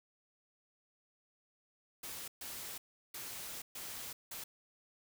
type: noise bursts at uneven times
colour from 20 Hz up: white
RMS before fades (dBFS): -45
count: 5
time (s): 2.03-2.28 / 2.41-2.78 / 3.14-3.62 / 3.75-4.13 / 4.31-4.44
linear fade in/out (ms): 5
effects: none